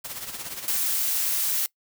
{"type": "noise with tremolo", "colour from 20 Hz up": "white", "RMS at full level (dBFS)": -33, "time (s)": [0.04, 0.77], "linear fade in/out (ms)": 10, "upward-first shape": "sine", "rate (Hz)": 17, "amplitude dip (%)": 60}
{"type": "noise", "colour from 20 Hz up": "blue", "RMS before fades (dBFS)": -25, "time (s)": [0.68, 1.66], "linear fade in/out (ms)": 0}
{"effects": ["noise-tail reverb RT60 0.1 s tail -22 dB re dry"]}